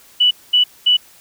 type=tone bursts; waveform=sine; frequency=2960 Hz; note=F#7; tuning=in tune; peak=-9 dBFS; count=3; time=0.2-0.97 s; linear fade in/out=10 ms; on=110 ms; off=220 ms; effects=white hiss -47 dBFS RMS until 1.2 s